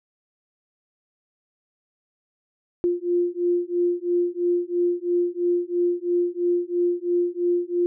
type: beating tone pair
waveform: sine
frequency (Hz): 349.4 / 352.4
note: F4 / F4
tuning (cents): +1 / +16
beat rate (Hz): 3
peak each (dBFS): -23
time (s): 2.84-7.86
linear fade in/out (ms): 0
effects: none